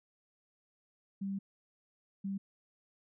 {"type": "tone bursts at uneven times", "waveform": "sine", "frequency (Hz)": 196, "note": "G3", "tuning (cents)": 0, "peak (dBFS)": -34, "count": 2, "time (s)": [[1.21, 1.39], [2.24, 2.38]], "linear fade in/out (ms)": 10, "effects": []}